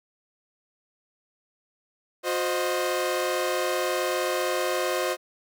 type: chord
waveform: sawtooth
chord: C diminished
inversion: second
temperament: equal with one note detuned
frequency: 360.7 / 523.3 / 622.3 Hz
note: Gb4 / C5 / Eb5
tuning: -44 / 0 / 0 cents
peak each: -25 / -24 / -26 dBFS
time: 2.23-5.17 s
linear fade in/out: 50 ms
effects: none